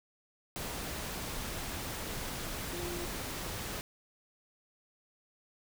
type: tone in noise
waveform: sine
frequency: 349.2 Hz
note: F4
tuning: in tune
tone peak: -39 dBFS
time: 2.73-3.05 s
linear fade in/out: 0 ms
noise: pink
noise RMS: -39 dBFS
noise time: 0.56-3.81 s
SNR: -3 dB
effects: none